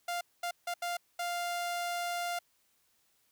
sawtooth tone bursts at uneven times, 698.5 Hz, F5, in tune, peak -29 dBFS, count 5, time 0.08-0.21 / 0.43-0.51 / 0.67-0.74 / 0.82-0.97 / 1.19-2.39 s, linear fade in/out 5 ms, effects white hiss -72 dBFS RMS until 3.31 s

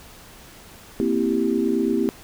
sine chord, C dominant seventh, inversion third, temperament equal, 233.1 / 261.6 / 329.6 / 392 Hz, Bb3 / C4 / E4 / G4, 0 / 0 / 0 / 0 cents, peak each -24 dBFS, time 1-2.09 s, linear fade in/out 0 ms, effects pink hiss -45 dBFS RMS until 2.23 s

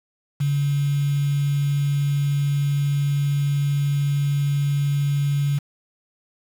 sine tone with quantisation, 142.3 Hz, C#3, 46 cents sharp, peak -18 dBFS, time 0.4-5.59 s, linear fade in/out 10 ms, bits 6, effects none

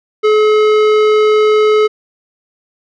sine tone with tanh clipping, 427.5 Hz, A4, 50 cents flat, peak -9 dBFS, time 0.23-1.88 s, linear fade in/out 20 ms, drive 16 dB, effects none

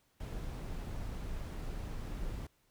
brown noise, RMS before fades -40 dBFS, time 0.2-2.47 s, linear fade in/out 5 ms, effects pink hiss -73 dBFS RMS until 2.7 s

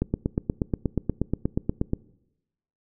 click train, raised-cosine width 3 ms, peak -10 dBFS, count 17, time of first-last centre 0.02-1.934 s, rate 8.36 Hz, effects noise-tail reverb RT60 0.9 s tail -22 dB re dry

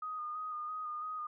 sine tone with vibrato, 1236 Hz, D#6, 12 cents flat, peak -37 dBFS, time 0.02-1.27 s, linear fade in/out 5 ms, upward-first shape square, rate 3 Hz, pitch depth 22 cents each way, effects none

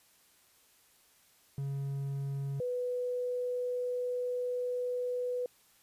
triangle / sine tone pair in turn, 138.59 / 495 Hz, C#3 / B4, 0 / +4 cents, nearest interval octave + minor seventh, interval 2204 cents, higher second, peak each -31 / -31 dBFS, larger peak neither, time 1.58-2.6 / 2.6-5.46 s, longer second, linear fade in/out 2 ms, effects white hiss -65 dBFS RMS until 5.82 s + resampled to 32000 Hz

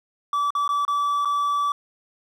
triangle tone with dropouts, 1154 Hz, D6, 31 cents flat, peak -18 dBFS, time 0.33-1.72 s, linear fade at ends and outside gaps 2 ms, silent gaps 0.505-0.551 / 0.678-0.69 / 0.851-0.879 / 1.249-1.255 s, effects none

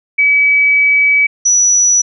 sine tone pair in turn, 2284 / 5897 Hz, D7 / F#8, -49 / -7 cents, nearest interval octave + major third, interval 1642 cents, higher second, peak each -7 dBFS, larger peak neither, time 0.18-1.27 / 1.45-2.02 s, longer first, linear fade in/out 10 ms, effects none

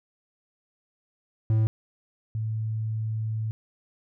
triangle / sine tone pair in turn, 110 / 110 Hz, A2 / A2, 0 / 0 cents, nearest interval unison, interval 0 cents, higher neither, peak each -17 / -26 dBFS, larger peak first, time 1.5-1.67 / 2.35-3.51 s, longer second, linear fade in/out 0 ms, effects none

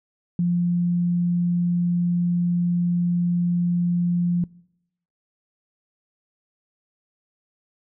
sine tone, 174.61 Hz, F3, in tune, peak -18 dBFS, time 0.39-4.44 s, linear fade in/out 2 ms, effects noise-tail reverb RT60 0.8 s tail -24 dB re dry

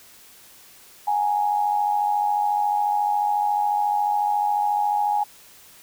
sine tone with amplitude modulation, 830.6 Hz, G#5, in tune, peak -16 dBFS, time 1.07-5.24 s, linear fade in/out 10 ms, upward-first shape sine, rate 94.1 Hz, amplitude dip 60%, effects white hiss -49 dBFS RMS until 5.82 s

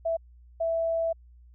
sine tone bursts at uneven times, 660 Hz, E5, 2 cents sharp, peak -24 dBFS, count 2, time 0.05-0.17 / 0.6-1.13 s, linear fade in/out 10 ms, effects added 60 Hz sine -50 dBFS peak until 1.54 s

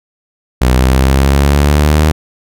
sawtooth exponential sweep, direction up, 62.1 to 77.78 Hz, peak -3 dBFS, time 0.61-2.12 s, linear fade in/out 10 ms, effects none

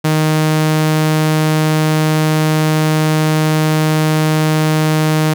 sawtooth tone, 155.56 Hz, D#3, in tune, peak -7 dBFS, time 0.04-5.34 s, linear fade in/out 10 ms, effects none

